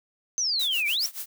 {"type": "exponential two-way sweep", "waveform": "sine", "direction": "down then up", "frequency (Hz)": [6300, 2269, 5810], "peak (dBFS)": -23, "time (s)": [0.38, 1.06], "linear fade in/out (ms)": 0, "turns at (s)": 0.87}
{"type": "noise with tremolo", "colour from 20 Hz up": "blue", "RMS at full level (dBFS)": -33, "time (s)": [0.59, 1.26], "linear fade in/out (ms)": 5, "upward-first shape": "sine", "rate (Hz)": 7, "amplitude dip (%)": 90}
{"effects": []}